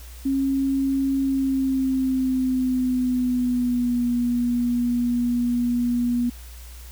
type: tone with pitch glide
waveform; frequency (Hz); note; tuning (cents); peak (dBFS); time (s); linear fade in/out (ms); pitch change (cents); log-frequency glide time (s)
sine; 271.1 to 241.5; C#4 to B3; -38 to -39; -19; 0.25-6.3; 10; -201; 1.2-4.05
effects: added 60 Hz sine -38 dBFS peak until 6.91 s + white hiss -47 dBFS RMS until 6.91 s